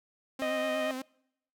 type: tone with vibrato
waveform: sawtooth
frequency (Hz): 261.6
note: C4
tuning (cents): 0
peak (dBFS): -31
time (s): 0.39-1.02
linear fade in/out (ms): 5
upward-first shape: sine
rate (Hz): 8.4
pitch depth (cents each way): 40
type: harmonic tone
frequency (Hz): 621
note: D#5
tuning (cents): -3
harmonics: 1 / 2 / 3 / 4 / 5 / 6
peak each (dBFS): -30 / -41 / -39 / -42 / -44 / -55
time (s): 0.42-0.91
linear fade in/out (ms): 0
effects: noise-tail reverb RT60 0.8 s tail -26 dB re dry